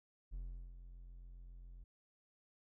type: tone with ADSR envelope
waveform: triangle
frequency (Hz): 43.65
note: F1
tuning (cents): 0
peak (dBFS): -39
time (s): 0.31-1.84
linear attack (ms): 29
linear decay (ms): 380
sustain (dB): -10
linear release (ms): 6
effects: none